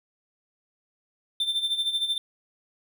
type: tone with tremolo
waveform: triangle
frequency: 3565 Hz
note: A7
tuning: 22 cents sharp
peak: -20 dBFS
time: 1.4-2.18 s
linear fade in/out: 2 ms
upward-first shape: sine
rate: 13 Hz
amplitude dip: 70%
effects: none